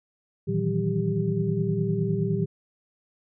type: tone cluster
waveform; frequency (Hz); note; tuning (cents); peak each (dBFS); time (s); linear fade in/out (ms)
sine; 114.9 / 155.8 / 165.5 / 190 / 395; A#2 / D#3 / E3 / F#3 / G4; -25 / +3 / +7 / +46 / +13; -29; 0.47-2.46; 20
effects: none